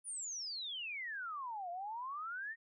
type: exponential two-way sweep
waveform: sine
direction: down then up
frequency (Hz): 9950 to 682 to 1881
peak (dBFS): -40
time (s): 0.04-2.56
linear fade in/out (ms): 50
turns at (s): 1.7
effects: none